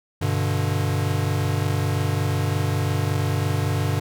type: chord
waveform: square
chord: G major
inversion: none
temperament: equal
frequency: 98 / 123.47 / 146.83 Hz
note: G2 / B2 / D3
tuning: 0 / 0 / 0 cents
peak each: -24 / -28 / -26 dBFS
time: 0.21-4 s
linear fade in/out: 10 ms
effects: none

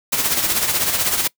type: noise with tremolo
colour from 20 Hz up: white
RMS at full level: -17 dBFS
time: 0.12-1.28 s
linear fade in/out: 10 ms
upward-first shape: sine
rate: 16 Hz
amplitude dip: 55%
effects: noise-tail reverb RT60 0.1 s tail -23 dB re dry

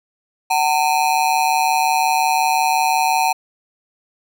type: ring-modulated tone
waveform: square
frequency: 830 Hz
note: G#5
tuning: 1 cent flat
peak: -12 dBFS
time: 0.5-3.33 s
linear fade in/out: 10 ms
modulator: 72.8 Hz
effects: none

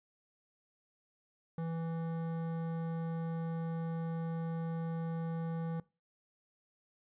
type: tone with hard clipping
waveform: triangle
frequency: 164.81 Hz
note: E3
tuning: in tune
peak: -37 dBFS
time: 1.58-5.8 s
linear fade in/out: 2 ms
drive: 18 dB
effects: noise-tail reverb RT60 0.3 s tail -22 dB re dry + resampled to 8000 Hz

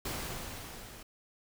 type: noise with level ramp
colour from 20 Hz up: pink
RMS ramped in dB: -36 to -50 dBFS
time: 0.05-1.03 s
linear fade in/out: 5 ms
effects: none

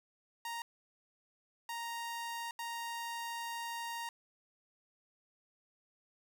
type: tone bursts at uneven times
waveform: sawtooth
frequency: 932.3 Hz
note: A#5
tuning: in tune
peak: -35 dBFS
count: 3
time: 0.45-0.62 / 1.69-2.51 / 2.59-4.09 s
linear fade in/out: 2 ms
effects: none

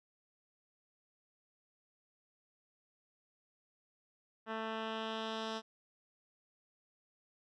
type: tone with low-pass filter sweep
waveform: 10% pulse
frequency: 221.7 Hz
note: A3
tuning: 13 cents sharp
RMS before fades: -40 dBFS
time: 4.46-5.62 s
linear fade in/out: 50 ms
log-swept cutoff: 2100 to 4700 Hz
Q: 2
effects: none

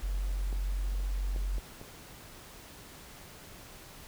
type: tone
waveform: sine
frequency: 46.41 Hz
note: F#1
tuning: 6 cents sharp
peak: -29 dBFS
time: 0.02-1.6 s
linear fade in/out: 20 ms
type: clicks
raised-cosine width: 2 ms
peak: -31 dBFS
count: 4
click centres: 0.528 / 1.362 / 1.582 / 1.814 s
effects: pink hiss -50 dBFS RMS until 4.07 s

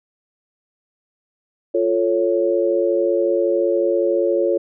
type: chord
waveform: sine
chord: F augmented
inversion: none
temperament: equal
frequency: 349.2 / 440 / 554.4 Hz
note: F4 / A4 / C#5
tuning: 0 / 0 / 0 cents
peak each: -19 / -21 / -19 dBFS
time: 1.74-4.58 s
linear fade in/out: 10 ms
effects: none

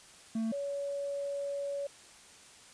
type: tone pair in turn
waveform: triangle / sine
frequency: 223.8 / 563.9 Hz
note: A3 / C#5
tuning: +30 / +30 cents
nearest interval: octave + major third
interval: 1600 cents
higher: second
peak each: -28 / -33 dBFS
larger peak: first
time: 0.35-0.52 / 0.52-1.87 s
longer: second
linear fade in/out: 5 ms
effects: white hiss -55 dBFS RMS until 2.73 s + resampled to 22050 Hz

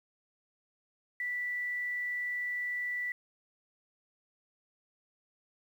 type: tone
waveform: sine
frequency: 1967 Hz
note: B6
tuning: 7 cents flat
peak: -32 dBFS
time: 1.2-3.12 s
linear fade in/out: 2 ms
effects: 10-bit

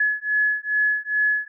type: beating tone pair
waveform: sine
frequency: 1700 / 1702.4 Hz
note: G#6 / G#6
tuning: +40 / +42 cents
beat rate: 2.4 Hz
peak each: -22 dBFS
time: 0-1.48 s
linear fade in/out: 5 ms
effects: none

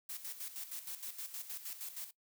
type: noise with tremolo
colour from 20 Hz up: blue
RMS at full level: -43 dBFS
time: 0.09-2.11 s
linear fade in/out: 5 ms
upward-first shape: square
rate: 6.4 Hz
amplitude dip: 65%
effects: noise-tail reverb RT60 0.1 s tail -19 dB re dry

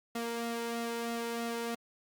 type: tone with flanger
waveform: sawtooth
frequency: 233.1 Hz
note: A#3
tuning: in tune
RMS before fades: -36 dBFS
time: 0.15-1.75 s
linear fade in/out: 5 ms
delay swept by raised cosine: 1.5 to 2.05 ms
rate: 3.1 Hz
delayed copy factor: +0.55
effects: Opus 48 kbps

